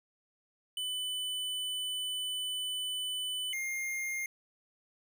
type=tone pair in turn; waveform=square; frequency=3000 / 2121 Hz; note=F#7 / C7; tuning=+23 / +23 cents; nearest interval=tritone; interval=600 cents; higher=first; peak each=-34 / -34 dBFS; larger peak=neither; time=0.77-3.53 / 3.53-4.26 s; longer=first; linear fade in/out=2 ms; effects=none